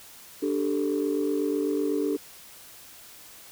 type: chord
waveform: sine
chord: D suspended fourth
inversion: none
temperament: equal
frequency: 293.7 / 392 / 440 Hz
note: D4 / G4 / A4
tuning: 0 / 0 / 0 cents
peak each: -26 / -28 / -28 dBFS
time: 0.42-2.17 s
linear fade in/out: 10 ms
effects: tanh soft clip ceiling -17 dBFS + white hiss -48 dBFS RMS until 3.51 s

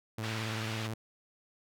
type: tone with vibrato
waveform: sawtooth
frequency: 110.6 Hz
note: A2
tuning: 9 cents sharp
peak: -31 dBFS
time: 0.18-0.94 s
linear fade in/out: 5 ms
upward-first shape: triangle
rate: 18 Hz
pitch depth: 60 cents each way
type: band-pass noise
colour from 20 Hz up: pink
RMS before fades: -41 dBFS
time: 0.22-0.88 s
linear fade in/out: 20 ms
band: 1300 to 3900 Hz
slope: 12 dB/octave
effects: none

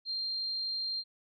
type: tone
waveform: sine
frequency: 4184 Hz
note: C8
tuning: 1 cent flat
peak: -32 dBFS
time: 0.05-1.04 s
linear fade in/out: 50 ms
effects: none

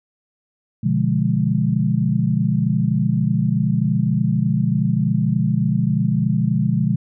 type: chord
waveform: sine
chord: B diminished seventh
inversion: none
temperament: equal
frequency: 123.47 / 146.83 / 174.61 / 207.7 Hz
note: B2 / D3 / F3 / Ab3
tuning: 0 / 0 / 0 / 0 cents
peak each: -21 dBFS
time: 0.83-6.96 s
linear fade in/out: 10 ms
effects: none

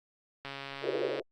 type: click train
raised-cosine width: 0.3 ms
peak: -24 dBFS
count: 104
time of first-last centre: 0.45-1.196 s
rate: 138 Hz
type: band-pass noise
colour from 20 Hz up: pink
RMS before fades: -33 dBFS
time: 0.81-1.23 s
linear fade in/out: 50 ms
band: 370 to 560 Hz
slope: 48 dB/octave
effects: Opus 48 kbps

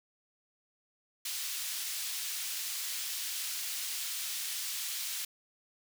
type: high-pass noise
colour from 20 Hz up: pink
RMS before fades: -37 dBFS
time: 1.25-5.25 s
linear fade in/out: 5 ms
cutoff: 3300 Hz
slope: 12 dB/octave
effects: none

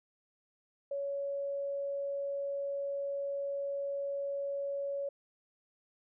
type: tone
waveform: sine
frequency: 560 Hz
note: C#5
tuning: 18 cents sharp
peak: -33 dBFS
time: 0.91-5.09 s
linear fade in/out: 5 ms
effects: none

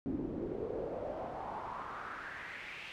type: noise with band-pass filter sweep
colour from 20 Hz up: brown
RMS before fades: -41 dBFS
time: 0.06-2.92 s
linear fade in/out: 0 ms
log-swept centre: 270 to 2700 Hz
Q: 3.8
effects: none

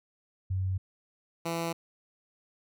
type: tone pair in turn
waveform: sine / 10% pulse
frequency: 94.1 / 167.2 Hz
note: F#2 / E3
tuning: +30 / +25 cents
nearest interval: minor seventh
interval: 995 cents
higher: second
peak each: -27 / -22 dBFS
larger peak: second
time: 0.5-0.78 / 1.45-1.73 s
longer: neither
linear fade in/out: 10 ms
effects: none

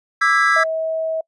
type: chord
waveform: triangle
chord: E dominant seventh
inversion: third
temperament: equal with one note detuned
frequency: 1174.7 / 1318.5 / 1641.2 / 1975.5 Hz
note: D6 / E6 / G#6 / B6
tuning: 0 / 0 / -21 / 0 cents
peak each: -21 / -15 / -15 / -19 dBFS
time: 0.21-0.64 s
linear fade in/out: 10 ms
type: tone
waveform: sine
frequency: 643 Hz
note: E5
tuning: 43 cents flat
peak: -19 dBFS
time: 0.56-1.21 s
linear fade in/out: 5 ms
effects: noise-tail reverb RT60 0.1 s tail -26 dB re dry + resampled to 24000 Hz

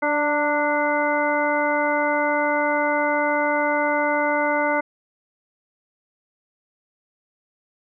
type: harmonic tone with a mistuned harmonic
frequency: 293.7 Hz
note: D4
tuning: in tune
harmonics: 1 / 2 / 3 / 4 / 5 / 7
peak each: -27 / -23 / -24 / -30 / -26 / -27 dBFS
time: 0.02-4.81 s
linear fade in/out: 10 ms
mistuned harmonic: 3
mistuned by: +30 cents
effects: none

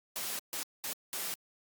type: noise bursts at uneven times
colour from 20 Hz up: white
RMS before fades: -37 dBFS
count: 4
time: 0.16-0.39 / 0.53-0.63 / 0.84-0.93 / 1.13-1.34 s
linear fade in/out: 0 ms
effects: high-pass 150 Hz 12 dB/octave + Opus 48 kbps

